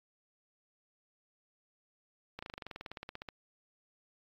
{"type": "slowing click train", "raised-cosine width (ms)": 0.3, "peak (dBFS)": -26, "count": 19, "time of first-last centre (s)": [2.39, 3.288], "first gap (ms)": 35, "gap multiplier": 1.04, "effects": ["AAC 48 kbps"]}